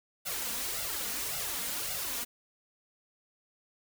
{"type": "noise with flanger", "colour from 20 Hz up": "white", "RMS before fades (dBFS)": -35, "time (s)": [0.25, 2.25], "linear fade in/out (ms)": 20, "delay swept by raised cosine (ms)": [1.4, 4.3], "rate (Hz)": 1.8, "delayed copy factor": 0.95, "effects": []}